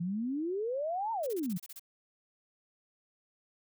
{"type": "exponential two-way sweep", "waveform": "sine", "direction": "up then down", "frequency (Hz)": [165.2, 932.3, 165.2], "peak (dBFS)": -31, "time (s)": [0, 1.58], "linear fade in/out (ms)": 10, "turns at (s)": 1.12}
{"type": "noise bursts", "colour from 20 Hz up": "blue", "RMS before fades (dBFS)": -46, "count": 9, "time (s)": [1.23, 1.795], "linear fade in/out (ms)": 5, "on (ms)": 37, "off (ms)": 29}
{"effects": []}